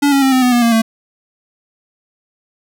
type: tone with pitch steps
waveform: square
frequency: 285.6 / 276 / 266.8 / 257.8 / 249.2 / 240.9 / 232.8 / 225 Hz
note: D4 / C#4 / C4 / C4 / B3 / B3 / A#3 / A3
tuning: -48 / -7 / +34 / -26 / +16 / -43 / -2 / +39 cents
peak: -10 dBFS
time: 0.02-0.82 s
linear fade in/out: 10 ms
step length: 100 ms
effects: none